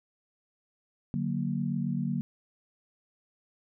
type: chord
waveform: sine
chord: D augmented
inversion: none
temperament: equal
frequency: 146.83 / 185 / 233.1 Hz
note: D3 / F#3 / A#3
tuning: 0 / 0 / 0 cents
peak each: -32 dBFS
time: 1.14-2.21 s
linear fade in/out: 0 ms
effects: none